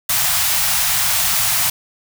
white band-stop noise, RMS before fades -17 dBFS, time 0.09-1.7 s, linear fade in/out 5 ms, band 180 to 630 Hz, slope 96 dB/octave, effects none

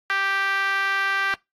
5% pulse tone with band-pass filter, 392 Hz, G4, in tune, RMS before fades -23 dBFS, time 0.1-1.34 s, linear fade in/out 0 ms, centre 1500 Hz, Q 2.8, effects noise-tail reverb RT60 0.2 s tail -23 dB re dry + AAC 48 kbps

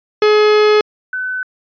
45% pulse / sine tone pair in turn, 423.5 / 1509.2 Hz, G#4 / F#6, +34 / +34 cents, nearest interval octave + minor seventh, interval 2200 cents, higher second, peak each -8 / -18 dBFS, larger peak first, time 0.22-0.81 / 1.13-1.43 s, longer first, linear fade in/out 2 ms, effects resampled to 11025 Hz

